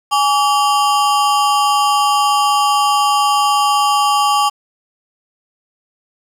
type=ring-modulated tone; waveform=square; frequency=987.8 Hz; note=B5; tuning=in tune; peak=-9 dBFS; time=0.11-4.5 s; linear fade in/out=20 ms; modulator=158 Hz; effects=low-pass 11000 Hz 12 dB/octave + 7-bit